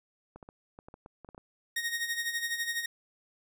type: clicks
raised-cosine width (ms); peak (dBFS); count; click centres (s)
1; -33; 11; 0.36 / 0.428 / 0.489 / 0.789 / 0.885 / 0.941 / 1.061 / 1.247 / 1.289 / 1.347 / 1.379
type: tone with tremolo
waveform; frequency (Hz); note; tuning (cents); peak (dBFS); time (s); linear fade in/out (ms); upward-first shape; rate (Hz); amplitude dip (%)
sawtooth; 1864.7; A#6; 0; -25; 1.76-2.86; 5; sine; 12; 65
effects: none